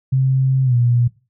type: tone with pitch glide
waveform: sine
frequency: 132.3 to 120.62 Hz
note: C3 to B2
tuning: +20 to -40 cents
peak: -12 dBFS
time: 0.12-1.08 s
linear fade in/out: 10 ms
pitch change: -160 cents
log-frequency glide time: 0.64-0.75 s
effects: noise-tail reverb RT60 0.3 s tail -19 dB re dry